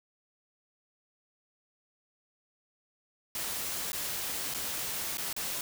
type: noise with dropouts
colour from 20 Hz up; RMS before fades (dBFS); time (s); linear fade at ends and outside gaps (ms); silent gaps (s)
white; -35; 3.35-5.61; 2; 3.919-3.93 / 4.54-4.546 / 5.172-5.181 / 5.329-5.364
effects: none